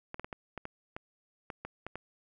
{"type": "clicks", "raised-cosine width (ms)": 0.5, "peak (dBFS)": -24, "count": 11, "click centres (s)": [0.144, 0.196, 0.245, 0.328, 0.577, 0.654, 0.965, 1.502, 1.65, 1.866, 1.956], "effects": []}